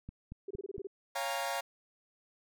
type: click train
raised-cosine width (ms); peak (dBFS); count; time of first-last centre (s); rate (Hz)
5; -31; 4; 0.09-0.781; 4.34
type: tone bursts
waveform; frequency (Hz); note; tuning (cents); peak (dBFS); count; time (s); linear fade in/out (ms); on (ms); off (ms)
sine; 393.1; G4; +5; -37; 8; 0.48-0.871; 5; 27; 25
type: chord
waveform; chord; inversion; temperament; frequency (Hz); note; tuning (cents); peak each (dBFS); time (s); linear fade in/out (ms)
sawtooth; Bb minor seventh; first; equal with one note detuned; 554.4 / 698.5 / 812.6 / 932.3; Db5 / F5 / Ab5 / Bb5; 0 / 0 / -38 / 0; -35 / -34 / -37 / -35; 1.15-1.61; 10
effects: none